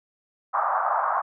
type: band-pass noise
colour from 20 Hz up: white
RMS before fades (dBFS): -24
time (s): 0.53-1.22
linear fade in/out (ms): 20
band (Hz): 680 to 1300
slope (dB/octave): 48
effects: none